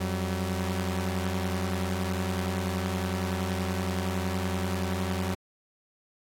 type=tone pair together; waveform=sawtooth; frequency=89.67 / 190 Hz; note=F2 / F#3; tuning=+46 / +46 cents; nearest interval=octave + minor second; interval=1300 cents; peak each=-26 / -27 dBFS; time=0-5.35 s; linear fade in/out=10 ms; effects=AAC 48 kbps